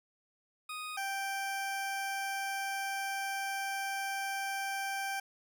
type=tone pair in turn; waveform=20% pulse; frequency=1244.5 / 784 Hz; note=D#6 / G5; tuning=0 / 0 cents; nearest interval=minor sixth; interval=800 cents; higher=first; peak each=-34 / -29 dBFS; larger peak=second; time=0.69-0.97 / 0.97-5.2 s; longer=second; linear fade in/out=5 ms; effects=none